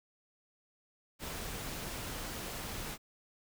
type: noise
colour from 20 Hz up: pink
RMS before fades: -41 dBFS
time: 1.19-2.98 s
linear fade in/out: 50 ms
effects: none